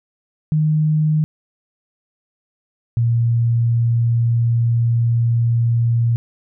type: tone pair in turn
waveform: sine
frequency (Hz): 154.1 / 117.13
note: D#3 / A#2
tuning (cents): -16 / +9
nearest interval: perfect fourth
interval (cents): 475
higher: first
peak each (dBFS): -13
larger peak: neither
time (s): 0.52-1.24 / 2.97-6.16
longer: second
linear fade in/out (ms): 0
effects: none